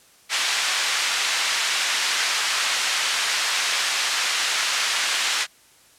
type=band-pass noise; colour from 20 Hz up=pink; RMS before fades=-23 dBFS; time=0.29-5.47 s; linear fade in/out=50 ms; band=1600 to 6900 Hz; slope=12 dB/octave; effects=white hiss -54 dBFS RMS until 5.98 s + low-pass 11000 Hz 12 dB/octave